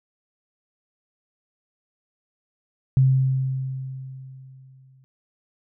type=tone with exponential decay; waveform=sine; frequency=132 Hz; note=C3; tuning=16 cents sharp; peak=-12 dBFS; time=2.97-5.04 s; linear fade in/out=0 ms; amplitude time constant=450 ms; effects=none